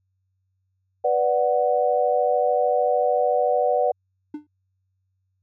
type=chord; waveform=sine; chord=B minor; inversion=none; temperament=equal; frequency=493.9 / 587.3 / 740 Hz; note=B4 / D5 / F#5; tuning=0 / 0 / 0 cents; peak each=-22 dBFS; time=1.04-3.92 s; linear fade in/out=10 ms
type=tone with exponential decay; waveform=triangle; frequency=298.5 Hz; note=D4; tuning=28 cents sharp; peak=-24 dBFS; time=4.34-4.47 s; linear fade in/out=5 ms; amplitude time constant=28 ms
effects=added 94 Hz sine -69 dBFS peak until 5.42 s